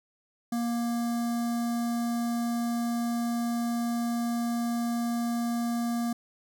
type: tone with notch filter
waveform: square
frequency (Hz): 235.6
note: A#3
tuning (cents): +19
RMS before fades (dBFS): -29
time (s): 0.52-6.13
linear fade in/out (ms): 5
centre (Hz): 2600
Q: 0.8
effects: none